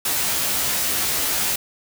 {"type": "noise with comb filter", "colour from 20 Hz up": "white", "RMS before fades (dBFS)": -22, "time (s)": [0.05, 1.56], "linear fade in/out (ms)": 5, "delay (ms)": 15, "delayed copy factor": 0.8, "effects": []}